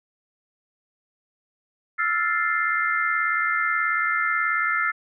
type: chord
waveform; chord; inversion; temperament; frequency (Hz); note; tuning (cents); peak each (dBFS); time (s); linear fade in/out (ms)
sine; F major seventh; third; equal; 1318.5 / 1396.9 / 1760 / 2093; E6 / F6 / A6 / C7; 0 / 0 / 0 / 0; -26; 1.98-4.92; 20
effects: none